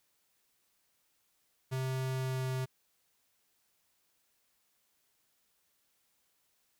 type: tone with pitch glide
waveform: square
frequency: 130.81 to 130.06 Hz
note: C3 to C3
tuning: 0 to -10 cents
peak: -33 dBFS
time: 1.71-2.66 s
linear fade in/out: 20 ms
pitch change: -10 cents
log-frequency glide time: 2.13-2.48 s
effects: white hiss -75 dBFS RMS until 6.79 s